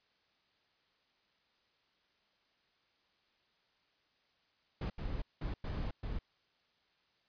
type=noise bursts at uneven times; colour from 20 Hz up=brown; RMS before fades=-38 dBFS; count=5; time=4.81-4.9 / 4.98-5.22 / 5.41-5.54 / 5.64-5.91 / 6.03-6.19 s; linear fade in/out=5 ms; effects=white hiss -74 dBFS RMS until 7.28 s + resampled to 11025 Hz